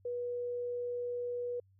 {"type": "tone", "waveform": "sine", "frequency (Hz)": 486.3, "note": "B4", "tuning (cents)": -27, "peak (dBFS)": -34, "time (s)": [0.05, 1.6], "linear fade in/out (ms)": 5, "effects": ["added 96 Hz sine -63 dBFS peak until 1.79 s"]}